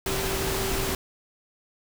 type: tone in noise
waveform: sine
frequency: 386.3 Hz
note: G4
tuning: 25 cents flat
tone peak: -31 dBFS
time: 0.06-0.95 s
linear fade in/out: 2 ms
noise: pink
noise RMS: -28 dBFS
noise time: 0.06-0.95 s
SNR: -6 dB
effects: none